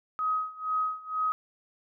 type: tone with tremolo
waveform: sine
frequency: 1263 Hz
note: D#6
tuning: 26 cents sharp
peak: -24 dBFS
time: 0.19-1.32 s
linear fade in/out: 0 ms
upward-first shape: sine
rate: 2.1 Hz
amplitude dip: 90%
effects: none